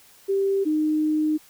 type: tone pair in turn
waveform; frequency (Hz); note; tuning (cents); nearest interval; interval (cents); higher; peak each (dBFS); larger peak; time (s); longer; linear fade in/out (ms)
sine; 392 / 307.6; G4 / D#4; 0 / -20; major third; 420; first; -19; neither; 0.28-0.65 / 0.65-1.38; second; 20
effects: white hiss -53 dBFS RMS until 1.49 s